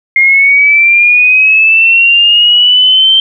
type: linear sweep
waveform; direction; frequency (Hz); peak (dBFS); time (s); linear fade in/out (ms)
sine; up; 2122 to 3136; -3; 0.16-3.2; 2
effects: none